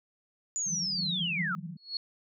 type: linear sweep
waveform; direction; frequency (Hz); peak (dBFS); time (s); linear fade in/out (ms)
sine; down; 7030 to 1244.5; -29; 0.56-1.55; 0
type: band-pass noise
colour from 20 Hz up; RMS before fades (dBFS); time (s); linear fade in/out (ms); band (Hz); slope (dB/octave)
white; -38; 0.66-1.77; 10; 160 to 190; 96
type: tone with exponential growth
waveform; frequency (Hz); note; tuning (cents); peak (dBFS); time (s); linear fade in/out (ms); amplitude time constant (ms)
sine; 4344; C#8; -36; -27; 1.77-1.97; 2; 43
effects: none